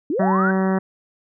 sine linear sweep, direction up, 261.6 to 1568 Hz, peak -19 dBFS, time 0.1-0.51 s, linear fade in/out 2 ms
harmonic tone, 190 Hz, F#3, 46 cents sharp, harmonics 1 / 2 / 3 / 4 / 5 / 6 / 7 / 8 / 9 / 10, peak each -18 / -24 / -28 / -30 / -32 / -34 / -35 / -36 / -37 / -38 dBFS, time 0.19-0.79 s, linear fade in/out 10 ms
effects none

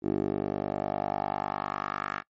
10% pulse tone with band-pass filter sweep, 49.99 Hz, G1, 35 cents sharp, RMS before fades -31 dBFS, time 0.02-2.23 s, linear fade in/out 50 ms, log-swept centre 350 to 1500 Hz, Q 2.8, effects noise-tail reverb RT60 0.1 s tail -21 dB re dry + MP3 32 kbps

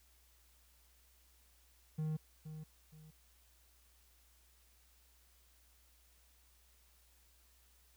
triangle tone with echo, 155.56 Hz, D#3, in tune, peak -33 dBFS, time 1.98-2.17 s, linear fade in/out 10 ms, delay 470 ms, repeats 2, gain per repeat -10 dB, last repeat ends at 3.11 s, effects added 60 Hz sine -68 dBFS peak until 7.96 s + white hiss -70 dBFS RMS until 7.96 s

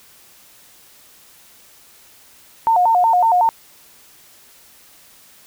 sine tone with vibrato, 807 Hz, G#5, 50 cents flat, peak -11 dBFS, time 2.67-3.49 s, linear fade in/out 0 ms, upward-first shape square, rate 5.4 Hz, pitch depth 200 cents each way, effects white hiss -48 dBFS RMS until 5.46 s

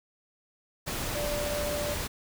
sine tone in noise, 587.3 Hz, D5, in tune, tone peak -31 dBFS, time 1.14-1.95 s, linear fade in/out 20 ms, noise pink, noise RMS -33 dBFS, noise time 0.86-2.08 s, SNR -1 dB, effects none

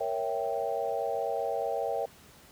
sine chord, A# diminished seventh, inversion none, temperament equal, 466.2 / 554.4 / 659.3 / 784 Hz, A#4 / C#5 / E5 / G5, 0 / 0 / 0 / 0 cents, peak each -34 dBFS, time 0-2.06 s, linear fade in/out 10 ms, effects pink hiss -55 dBFS RMS until 2.51 s + high-pass 60 Hz 12 dB/octave

